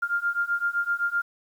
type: beating tone pair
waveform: sine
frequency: 1396.9 / 1404.7 Hz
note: F6 / F6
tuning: 0 / +10 cents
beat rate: 7.8 Hz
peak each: -27 / -26 dBFS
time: 0.02-1.22 s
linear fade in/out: 10 ms
effects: 9-bit

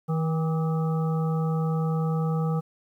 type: harmonic tone with a mistuned harmonic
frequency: 160 Hz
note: D#3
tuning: 49 cents sharp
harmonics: 1 / 3 / 5 / 7 / 8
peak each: -23 / -33 / -37 / -40 / -41 dBFS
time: 0.08-2.61 s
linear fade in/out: 20 ms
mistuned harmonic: 7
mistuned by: +76 cents
effects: 10-bit

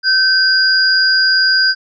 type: tone pair together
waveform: sine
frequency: 1540 / 4861 Hz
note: G6 / D#8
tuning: -31 / -41 cents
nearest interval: octave + minor sixth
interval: 1990 cents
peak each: -12 dBFS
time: 0.03-1.75 s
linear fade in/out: 50 ms
effects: none

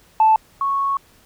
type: tone pair in turn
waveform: sine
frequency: 877 / 1105 Hz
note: A5 / C#6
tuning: -6 / -6 cents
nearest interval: major third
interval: 400 cents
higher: second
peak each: -9 / -17 dBFS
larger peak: first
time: 0.2-0.36 / 0.61-0.97 s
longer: second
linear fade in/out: 2 ms
effects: tanh soft clip ceiling -6 dBFS + pink hiss -53 dBFS RMS until 1.25 s

